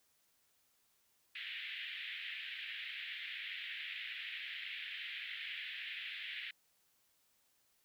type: band-pass noise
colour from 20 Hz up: pink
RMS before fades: -45 dBFS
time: 1.35-6.51 s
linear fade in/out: 5 ms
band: 1800 to 3500 Hz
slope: 48 dB/octave
effects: white hiss -75 dBFS RMS until 7.84 s